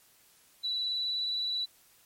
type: tone with vibrato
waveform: sine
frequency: 3951 Hz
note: B7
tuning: in tune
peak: -29 dBFS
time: 0.63-1.66 s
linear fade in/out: 20 ms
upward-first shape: sine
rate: 19 Hz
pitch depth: 16 cents each way
effects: white hiss -62 dBFS RMS until 2.05 s + MP3 64 kbps